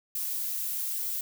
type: noise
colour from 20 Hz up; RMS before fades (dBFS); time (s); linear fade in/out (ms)
violet; -32; 0.15-1.21; 2
effects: none